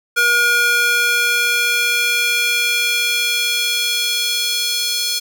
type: tone with high-pass filter sweep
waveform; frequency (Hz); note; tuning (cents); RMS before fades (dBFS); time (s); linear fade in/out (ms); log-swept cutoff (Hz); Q
square; 477.8; A#4; +43; -17; 0.16-5.2; 20; 1400 to 4100; 1.9
effects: none